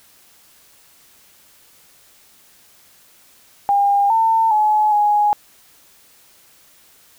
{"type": "tone with pitch steps", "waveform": "sine", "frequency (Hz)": [805, 900, 851, 832], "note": ["G5", "A5", "G#5", "G#5"], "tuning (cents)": [46, 39, 42, 3], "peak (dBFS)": -12, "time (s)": [3.69, 5.33], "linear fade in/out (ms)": 0, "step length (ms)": 410, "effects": ["white hiss -51 dBFS RMS until 7.18 s"]}